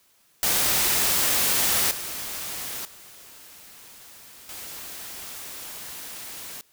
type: noise with level steps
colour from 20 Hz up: white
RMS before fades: -22 / -33 / -47 / -38 dBFS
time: 0.43-6.61 s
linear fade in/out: 0 ms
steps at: 1.91 / 2.85 / 4.49 s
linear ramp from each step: 2 ms
effects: white hiss -62 dBFS RMS until 6.72 s